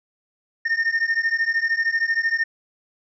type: beating tone pair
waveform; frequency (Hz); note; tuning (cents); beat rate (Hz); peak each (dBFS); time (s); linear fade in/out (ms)
triangle; 1816 / 1829; A#6 / A#6; -46 / -33; 13; -21 / -20; 0.65-2.44; 10
effects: resampled to 16000 Hz